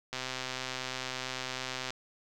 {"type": "click train", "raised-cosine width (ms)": 0.2, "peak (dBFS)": -18, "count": 230, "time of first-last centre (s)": [0.13, 1.905], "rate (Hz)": 129, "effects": []}